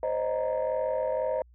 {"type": "tone cluster", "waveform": "sine", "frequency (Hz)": [517, 559, 623, 933], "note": ["C5", "C#5", "D#5", "A#5"], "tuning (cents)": [-21, 14, 2, 1], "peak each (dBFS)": [-28, -36, -28, -35], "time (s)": [0.03, 1.42], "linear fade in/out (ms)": 2, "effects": ["tanh soft clip ceiling -20 dBFS", "added 60 Hz sine -53 dBFS peak until 1.54 s"]}